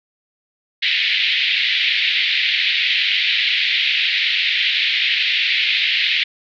pink band-pass noise, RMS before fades -18 dBFS, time 0.82-6.24 s, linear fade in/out 10 ms, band 2000 to 4000 Hz, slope 48 dB/octave, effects none

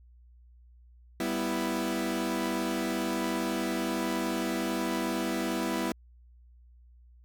sawtooth chord, E minor, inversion first, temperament equal, 196 / 246.9 / 329.6 Hz, G3 / B3 / E4, 0 / 0 / 0 cents, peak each -31 / -29 / -28 dBFS, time 1.2-5.92 s, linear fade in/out 2 ms, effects added 60 Hz sine -53 dBFS peak until 7.24 s

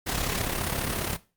pink noise with amplitude modulation, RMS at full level -26 dBFS, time 0.06-1.17 s, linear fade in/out 20 ms, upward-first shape sine, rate 34.7 Hz, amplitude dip 60%, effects noise-tail reverb RT60 0.3 s tail -17 dB re dry + Opus 48 kbps

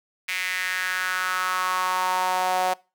sawtooth tone with high-pass filter sweep, 184.2 Hz, F#3, 7 cents flat, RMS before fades -25 dBFS, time 0.28-2.74 s, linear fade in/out 10 ms, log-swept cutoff 2200 to 690 Hz, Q 4, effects noise-tail reverb RT60 0.3 s tail -23 dB re dry

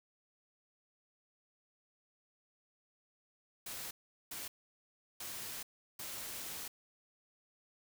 white noise bursts at uneven times, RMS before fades -44 dBFS, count 4, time 3.66-3.91 / 4.31-4.48 / 5.2-5.63 / 5.99-6.68 s, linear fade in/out 5 ms, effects none

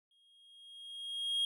triangle tone with exponential growth, 3261 Hz, G#7, 32 cents flat, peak -27 dBFS, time 0.11-1.45 s, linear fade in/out 2 ms, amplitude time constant 290 ms, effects none

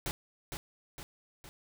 pink noise with echo, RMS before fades -35 dBFS, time 0.06-0.11 s, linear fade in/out 0 ms, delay 460 ms, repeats 3, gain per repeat -5 dB, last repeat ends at 1.49 s, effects none

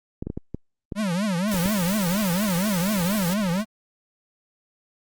clicks, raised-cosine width 3 ms, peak -16 dBFS, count 8, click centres 0.225 / 0.27 / 0.301 / 0.375 / 0.546 / 0.922 / 1.543 / 1.659 s
square tone with vibrato, 191.3 Hz, G3, 42 cents flat, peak -22 dBFS, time 0.95-3.65 s, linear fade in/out 50 ms, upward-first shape triangle, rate 4.2 Hz, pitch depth 270 cents each way
white noise, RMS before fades -32 dBFS, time 1.51-3.34 s, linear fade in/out 5 ms
effects Opus 32 kbps

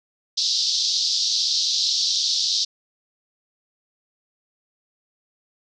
white band-pass noise, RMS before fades -22 dBFS, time 0.37-2.65 s, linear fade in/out 10 ms, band 3700 to 5500 Hz, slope 48 dB/octave, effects none

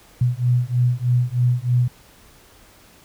sine beating tone pair, 121.7 / 124.9 Hz, B2 / B2, -25 / +20 cents, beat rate 3.2 Hz, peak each -19 dBFS, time 0.21-1.88 s, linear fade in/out 5 ms, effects pink hiss -50 dBFS RMS until 3.04 s

